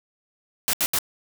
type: noise bursts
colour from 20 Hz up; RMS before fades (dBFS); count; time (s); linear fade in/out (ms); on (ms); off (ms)
white; -22; 3; 0.68-0.987; 0; 53; 74
effects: none